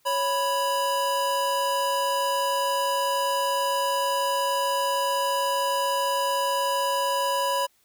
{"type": "tone pair together", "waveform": "square", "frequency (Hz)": [554.4, 987.8], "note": ["C#5", "B5"], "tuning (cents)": [0, 0], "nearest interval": "minor seventh", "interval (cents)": 1000, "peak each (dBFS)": [-28, -25], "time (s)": [0.05, 7.67], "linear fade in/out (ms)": 20, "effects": ["white hiss -65 dBFS RMS until 7.84 s"]}